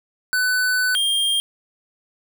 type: tone pair in turn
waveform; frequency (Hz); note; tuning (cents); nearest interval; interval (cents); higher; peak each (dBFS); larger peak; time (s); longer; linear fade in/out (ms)
square; 1500 / 3207; F#6 / G7; +23 / +39; octave + minor second; 1316; second; -18; neither; 0.33-0.95 / 0.95-1.4; first; 0
effects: none